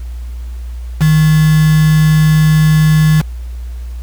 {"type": "tone with quantisation", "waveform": "sine", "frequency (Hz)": 155.56, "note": "D#3", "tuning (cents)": 0, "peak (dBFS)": -6, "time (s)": [1, 3.22], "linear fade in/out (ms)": 20, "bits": 3, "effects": ["added 60 Hz sine -21 dBFS peak until 4.02 s", "pink hiss -45 dBFS RMS until 4.02 s"]}